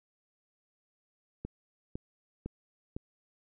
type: click train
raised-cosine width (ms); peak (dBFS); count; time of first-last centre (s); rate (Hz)
3; -24; 4; 1.45-2.965; 1.98
effects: none